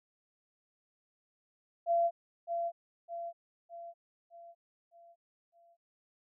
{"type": "tone with echo", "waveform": "sine", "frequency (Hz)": 682, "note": "F5", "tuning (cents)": -41, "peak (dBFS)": -25, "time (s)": [1.86, 2.11], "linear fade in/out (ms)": 50, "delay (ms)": 610, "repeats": 6, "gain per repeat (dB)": -6, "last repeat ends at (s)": 5.77, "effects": []}